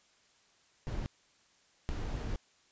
brown noise bursts at uneven times, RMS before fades -36 dBFS, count 2, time 0.87-1.06 / 1.89-2.36 s, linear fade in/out 0 ms, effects white hiss -67 dBFS RMS until 2.71 s + resampled to 16000 Hz

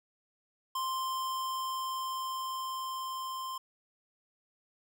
square tone with level ramp, 1046.5 Hz, C6, in tune, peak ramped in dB -32 to -37 dBFS, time 0.75-3.58 s, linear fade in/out 5 ms, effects none

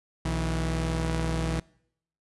sawtooth tone pair together, 60.8 / 162.32 Hz, B1 / E3, -26 / -26 cents, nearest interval octave + perfect fourth, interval 1700 cents, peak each -25 dBFS, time 0.25-1.6 s, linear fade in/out 5 ms, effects noise-tail reverb RT60 0.7 s tail -24 dB re dry + resampled to 24000 Hz

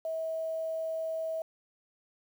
sine tone with quantisation, 645 Hz, E5, 38 cents flat, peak -31 dBFS, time 0.05-1.42 s, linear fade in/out 2 ms, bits 9, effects none

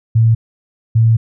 sine tone pair in turn, 113.3 / 113.3 Hz, A#2 / A#2, -49 / -49 cents, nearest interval unison, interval 0 cents, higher neither, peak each -7 dBFS, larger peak neither, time 0.15-0.35 / 0.95-1.17 s, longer second, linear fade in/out 10 ms, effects none

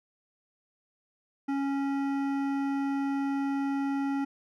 sine tone with hard clipping, 276.6 Hz, C#4, 4 cents flat, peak -29 dBFS, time 1.48-4.25 s, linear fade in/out 10 ms, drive 13 dB, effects none

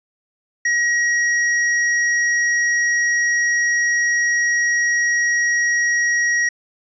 sine tone with hard clipping, 1900 Hz, A#6, 33 cents sharp, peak -17 dBFS, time 0.65-6.49 s, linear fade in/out 5 ms, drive 12 dB, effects resampled to 16000 Hz

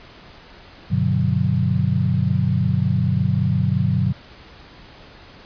sine chord, G major seventh, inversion none, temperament equal with one note detuned, 98 / 123.47 / 146.83 / 183.72 Hz, G2 / B2 / D3 / F#3, 0 / 0 / 0 / -12 cents, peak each -22 / -21 / -22 / -22 dBFS, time 0.9-4.13 s, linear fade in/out 20 ms, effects pink hiss -44 dBFS RMS until 5.45 s + resampled to 11025 Hz

